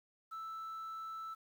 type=tone; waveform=sine; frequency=1318.5 Hz; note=E6; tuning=in tune; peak=-39 dBFS; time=0.31-1.35 s; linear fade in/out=20 ms; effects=tanh soft clip ceiling -41 dBFS + 11-bit